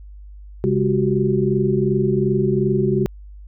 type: tone cluster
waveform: sine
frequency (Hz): 135.2 / 203.1 / 362.5 / 385.2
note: C#3 / G#3 / F#4 / G4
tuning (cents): -43 / -38 / -35 / -30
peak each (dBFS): -21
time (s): 0.64-3.06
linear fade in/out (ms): 0
effects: added 50 Hz sine -36 dBFS peak until 3.47 s